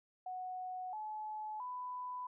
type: tone with pitch steps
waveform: sine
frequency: 738 / 857.6 / 996.6 Hz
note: F#5 / A5 / B5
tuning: -5 / -45 / +15 cents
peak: -40 dBFS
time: 0.26-2.27 s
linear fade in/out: 5 ms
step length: 670 ms
effects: none